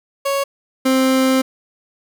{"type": "tone pair in turn", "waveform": "30% pulse", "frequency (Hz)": [554.4, 262.3], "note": ["C#5", "C4"], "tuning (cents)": [0, 4], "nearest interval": "octave + minor second", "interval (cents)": 1296, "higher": "first", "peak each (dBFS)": [-14, -10], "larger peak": "second", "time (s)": [[0.25, 0.44], [0.85, 1.42]], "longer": "second", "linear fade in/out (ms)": 10, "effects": []}